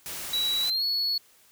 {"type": "noise", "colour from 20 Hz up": "white", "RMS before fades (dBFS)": -36, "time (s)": [0.06, 0.7], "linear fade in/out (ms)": 0}
{"type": "tone with pitch glide", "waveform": "triangle", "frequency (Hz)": [3907, 4385], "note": ["B7", "C#8"], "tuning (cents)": [-19, -20], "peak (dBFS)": -23, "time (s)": [0.33, 1.18], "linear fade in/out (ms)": 5, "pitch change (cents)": 199, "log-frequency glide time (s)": [0.62, 0.84]}
{"effects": ["white hiss -59 dBFS RMS until 1.51 s"]}